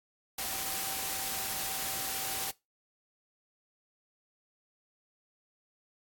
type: tone in noise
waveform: sine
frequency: 774 Hz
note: G5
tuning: 22 cents flat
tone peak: -45 dBFS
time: 0.38-2.51 s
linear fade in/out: 5 ms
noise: white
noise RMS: -35 dBFS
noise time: 0.38-2.51 s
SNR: -13 dB
effects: noise-tail reverb RT60 0.2 s tail -20 dB re dry + AAC 64 kbps